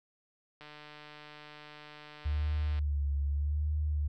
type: click train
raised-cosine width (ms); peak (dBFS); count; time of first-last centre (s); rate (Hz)
0.3; -33; 328; 0.61-2.79; 150
type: tone with vibrato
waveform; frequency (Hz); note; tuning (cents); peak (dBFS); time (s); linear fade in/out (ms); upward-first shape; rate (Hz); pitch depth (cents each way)
sine; 73.1; D2; -7; -28; 2.25-4.08; 10; sine; 0.83; 60
effects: none